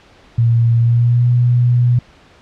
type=tone with pitch glide; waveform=sine; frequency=116.54 to 121.98 Hz; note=A#2 to B2; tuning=0 to -21 cents; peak=-9 dBFS; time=0.38-1.99 s; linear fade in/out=5 ms; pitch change=+79 cents; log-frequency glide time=0.78-1.28 s; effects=pink hiss -46 dBFS RMS until 2.41 s + low-pass 4000 Hz 12 dB/octave